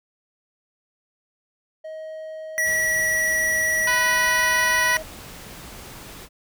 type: tone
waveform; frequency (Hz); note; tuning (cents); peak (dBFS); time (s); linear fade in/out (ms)
triangle; 631; D#5; +24; -30; 1.84-5.03; 10
type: tone with vibrato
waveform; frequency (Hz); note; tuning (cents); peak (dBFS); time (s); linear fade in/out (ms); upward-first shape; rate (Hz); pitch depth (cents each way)
square; 1934; B6; -37; -20; 2.58-4.97; 0; sine; 20; 23
type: noise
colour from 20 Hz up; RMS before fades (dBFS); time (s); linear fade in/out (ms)
pink; -40; 2.63-6.29; 50
type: harmonic tone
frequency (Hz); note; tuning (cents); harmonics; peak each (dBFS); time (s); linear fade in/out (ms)
495; B4; +4; 2 / 3 / 4 / 5 / 6 / 7 / 8 / 9 / 10; -25 / -27 / -34 / -31 / -33 / -40 / -37 / -36 / -39; 3.87-4.97; 5
effects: none